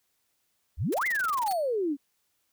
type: exponential two-way sweep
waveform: sine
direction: up then down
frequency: 59.9 to 2160 to 266.9 Hz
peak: -25 dBFS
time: 0.77-1.97 s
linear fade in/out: 50 ms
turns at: 1.06 s
type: noise bursts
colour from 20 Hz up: white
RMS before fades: -39 dBFS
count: 14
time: 0.92-1.529 s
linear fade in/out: 5 ms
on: 24 ms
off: 21 ms
type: tone with exponential decay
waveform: 20% pulse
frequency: 4415 Hz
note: C#8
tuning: 8 cents flat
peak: -29 dBFS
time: 1.48-1.76 s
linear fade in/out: 0 ms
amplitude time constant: 60 ms
effects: white hiss -74 dBFS RMS until 2.52 s